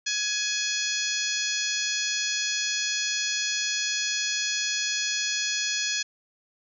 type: harmonic tone with a mistuned harmonic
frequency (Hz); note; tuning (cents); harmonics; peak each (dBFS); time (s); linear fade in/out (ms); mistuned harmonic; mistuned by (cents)
838; G#5; +15; 2 / 3 / 4 / 5 / 6 / 7 / 8; -33 / -33 / -33 / -33 / -33 / -33 / -33; 0.06-6.03; 10; 5; +42
effects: none